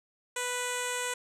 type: tone with low-pass filter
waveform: 10% pulse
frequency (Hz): 493.9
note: B4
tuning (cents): 0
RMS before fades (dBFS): -33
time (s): 0.36-1.14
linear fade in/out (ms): 5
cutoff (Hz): 9100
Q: 3.7
effects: none